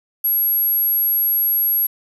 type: tone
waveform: sine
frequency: 11510 Hz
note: F#9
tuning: 49 cents flat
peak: -12 dBFS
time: 0.24-1.87 s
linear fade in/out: 10 ms
effects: tanh soft clip ceiling -14 dBFS + 7-bit